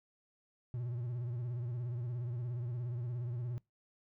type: tone with vibrato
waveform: triangle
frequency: 120.9 Hz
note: B2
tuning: 36 cents flat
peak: -34 dBFS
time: 0.74-3.58 s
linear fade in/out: 0 ms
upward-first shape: sine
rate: 17 Hz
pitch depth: 83 cents each way
effects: noise-tail reverb RT60 0.2 s tail -24 dB re dry